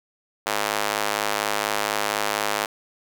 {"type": "tone with high-pass filter", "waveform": "square", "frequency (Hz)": 52.1, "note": "G#1", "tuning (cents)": 6, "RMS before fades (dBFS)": -25, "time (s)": [0.46, 2.66], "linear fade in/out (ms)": 5, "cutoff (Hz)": 710, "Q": 0.83, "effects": []}